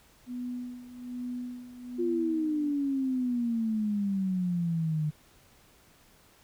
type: tone with tremolo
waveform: sine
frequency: 246.9 Hz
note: B3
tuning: in tune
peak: -32 dBFS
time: 0.26-2.73 s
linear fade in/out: 50 ms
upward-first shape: sine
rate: 1.2 Hz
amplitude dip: 75%
type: exponential sweep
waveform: sine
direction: down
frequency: 353.6 to 150 Hz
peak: -26 dBFS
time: 1.98-5.11 s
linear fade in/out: 20 ms
effects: pink hiss -60 dBFS RMS until 6.43 s